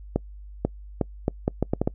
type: accelerating click train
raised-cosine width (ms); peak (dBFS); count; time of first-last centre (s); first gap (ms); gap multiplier
2; -8; 9; 0.16-1.875; 490; 0.74
effects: noise-tail reverb RT60 0.1 s tail -26 dB re dry + added 50 Hz sine -39 dBFS peak until 1.94 s